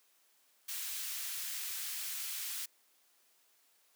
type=high-pass noise; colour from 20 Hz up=white; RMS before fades=-40 dBFS; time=0.68-2.66 s; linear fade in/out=10 ms; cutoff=1800 Hz; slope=12 dB/octave; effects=white hiss -70 dBFS RMS until 3.95 s + high-pass 300 Hz 12 dB/octave